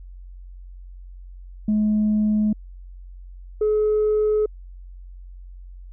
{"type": "tone pair in turn", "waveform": "sine", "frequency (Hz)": [212.4, 426], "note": ["G#3", "G#4"], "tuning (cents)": [39, 44], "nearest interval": "octave", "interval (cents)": 1205, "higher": "second", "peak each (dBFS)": -15, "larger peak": "neither", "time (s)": [[1.68, 2.53], [3.61, 4.46]], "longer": "neither", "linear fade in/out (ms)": 5, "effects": ["tanh soft clip ceiling -14 dBFS", "added 45 Hz sine -37 dBFS peak until 5.92 s"]}